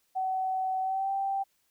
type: tone with pitch glide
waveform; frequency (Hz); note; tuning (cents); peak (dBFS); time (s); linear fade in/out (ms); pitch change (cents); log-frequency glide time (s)
sine; 755 to 782.5; F#5 to G5; +35 to -3; -27; 0.15-1.44; 20; +62; 0.81-1.11
effects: white hiss -72 dBFS RMS until 1.7 s